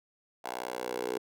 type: tone with high-pass filter sweep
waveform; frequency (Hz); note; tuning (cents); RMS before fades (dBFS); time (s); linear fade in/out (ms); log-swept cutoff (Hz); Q
10% pulse; 61.74; B1; 0; -36; 0.44-1.18; 10; 670 to 430; 4.3
effects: none